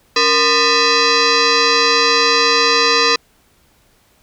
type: tone with frequency modulation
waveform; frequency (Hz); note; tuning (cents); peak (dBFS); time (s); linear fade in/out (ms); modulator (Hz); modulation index
sine; 1783; A6; +22; -10; 0.16-3.16; 5; 750; 4.8
effects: pink hiss -55 dBFS RMS until 4.22 s